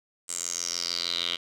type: tone with band-pass filter sweep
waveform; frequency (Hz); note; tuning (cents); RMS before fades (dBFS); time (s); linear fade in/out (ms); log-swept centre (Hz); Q
10% pulse; 86.4; F2; -18; -31; 0.28-1.37; 20; 8000 to 3300; 6
effects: none